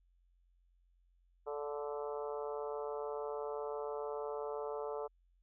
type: harmonic tone with a mistuned harmonic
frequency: 146 Hz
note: D3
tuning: 10 cents flat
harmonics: 3 / 4 / 5 / 6 / 7 / 8 / 9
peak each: -40 / -44 / -49 / -48 / -51 / -52 / -53 dBFS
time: 1.46-5.08 s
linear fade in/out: 20 ms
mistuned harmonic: 5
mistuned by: -17 cents
effects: added 44 Hz sine -68 dBFS peak until 5.42 s